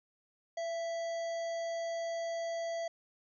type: harmonic tone with a mistuned harmonic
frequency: 659.3 Hz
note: E5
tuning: in tune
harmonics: 1 / 3 / 5 / 7 / 9 / 10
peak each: -34 / -48 / -54 / -54 / -58 / -55 dBFS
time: 0.57-2.88 s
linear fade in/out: 5 ms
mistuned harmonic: 1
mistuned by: +28 cents
effects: none